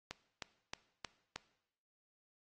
click train, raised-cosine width 0.2 ms, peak -24 dBFS, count 5, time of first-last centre 0.11-1.36 s, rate 3.2 Hz, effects noise-tail reverb RT60 0.8 s tail -18 dB re dry + AAC 32 kbps

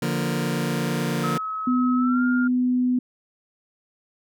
sawtooth chord, Bb major, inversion first, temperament just, 145.68 / 174.81 / 233.1 Hz, D3 / F3 / Bb3, -14 / +2 / 0 cents, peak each -23 dBFS, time 0.02-1.38 s, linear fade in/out 5 ms
sine tone with pitch glide, 1284 to 1408.3 Hz, E6 to F6, -46 to +14 cents, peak -26 dBFS, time 1.23-2.48 s, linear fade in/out 10 ms, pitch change +160 cents, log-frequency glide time 1.96-2.24 s
sine tone, 250 Hz, B3, 21 cents sharp, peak -18 dBFS, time 1.67-2.99 s, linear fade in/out 5 ms
effects none

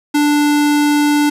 square tone, 294 Hz, D4, 2 cents sharp, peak -11 dBFS, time 0.14-1.3 s, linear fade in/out 10 ms, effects resampled to 32000 Hz + 7-bit

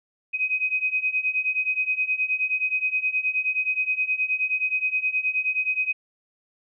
sine beating tone pair, 2512 / 2521.5 Hz, D#7 / D#7, +16 / +22 cents, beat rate 9.5 Hz, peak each -26 / -24 dBFS, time 0.33-5.93 s, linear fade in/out 20 ms, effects none

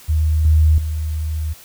sine tone with level steps, 77.78 Hz, D#2, in tune, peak -13 / -9 / -19 dBFS, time 0.08-1.54 s, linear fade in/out 20 ms, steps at 0.45 / 0.78 s, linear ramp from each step 2 ms, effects white hiss -43 dBFS RMS until 1.64 s

